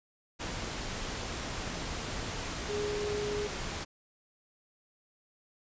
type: tone in noise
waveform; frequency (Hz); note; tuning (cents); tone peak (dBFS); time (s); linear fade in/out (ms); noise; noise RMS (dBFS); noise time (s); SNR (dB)
sine; 415.4; G#4; 0; -32; 2.68-3.48; 20; pink; -37; 0.39-3.85; +2
effects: resampled to 16000 Hz